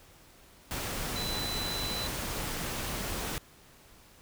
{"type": "tone in noise", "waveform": "sine", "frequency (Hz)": 4000, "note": "B7", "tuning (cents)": 21, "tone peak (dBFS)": -35, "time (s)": [1.16, 2.07], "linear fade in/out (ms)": 0, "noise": "pink", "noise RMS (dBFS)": -35, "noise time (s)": [0.71, 3.38], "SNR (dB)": -3, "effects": ["pink hiss -57 dBFS RMS until 4.21 s"]}